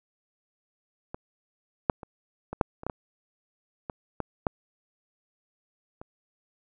clicks, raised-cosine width 1 ms, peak -21 / -6 / -26 / -20 / -6 / -26 / -15 / -18 / -19 / -15 / -10 / -27 dBFS, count 12, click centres 1.145 / 1.898 / 2.032 / 2.53 / 2.612 / 2.834 / 2.866 / 2.898 / 3.898 / 4.203 / 4.468 / 6.015 s, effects none

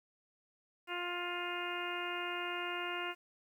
harmonic tone with a mistuned harmonic, 351.9 Hz, F4, 13 cents sharp, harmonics 1 / 2 / 3 / 4 / 5 / 6 / 7 / 8, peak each -43 / -45 / -44 / -43 / -48 / -46 / -46 / -44 dBFS, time 0.87-3.15 s, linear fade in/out 50 ms, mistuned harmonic 7, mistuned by +16 cents, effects 11-bit

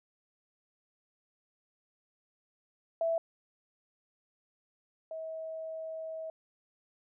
sine tone pair in turn, 661 / 642.2 Hz, E5 / E5, +5 / -45 cents, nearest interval unison, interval 50 cents, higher first, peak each -27 / -37 dBFS, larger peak first, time 3.01-3.18 / 5.11-6.3 s, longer second, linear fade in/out 2 ms, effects none

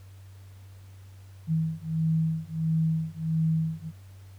sine beating tone pair, 159.8 / 161.3 Hz, D#3 / E3, +47 / -37 cents, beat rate 1.5 Hz, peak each -27 dBFS, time 1.47-3.92 s, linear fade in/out 50 ms, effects added 96 Hz sine -45 dBFS peak until 4.38 s + pink hiss -60 dBFS RMS until 4.38 s

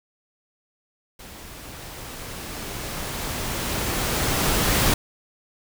pink noise with level ramp, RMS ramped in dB -42 to -19 dBFS, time 1.19-4.94 s, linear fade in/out 5 ms, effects none

